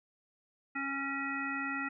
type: harmonic tone with a mistuned harmonic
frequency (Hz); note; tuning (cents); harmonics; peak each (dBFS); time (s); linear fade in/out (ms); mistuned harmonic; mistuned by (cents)
275.1; C#4; -13; 1 / 3 / 5 / 7 / 9; -39 / -45 / -38 / -38 / -42; 0.75-1.89; 10; 9; +31
effects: none